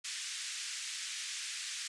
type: band-pass noise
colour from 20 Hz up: white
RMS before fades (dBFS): -41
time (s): 0.04-1.88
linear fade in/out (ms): 10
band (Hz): 1700 to 7800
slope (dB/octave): 24
effects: resampled to 24000 Hz